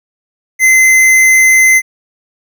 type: tone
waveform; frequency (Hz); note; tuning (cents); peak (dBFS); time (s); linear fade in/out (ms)
square; 2058; C7; -29; -5; 0.59-1.82; 50
effects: none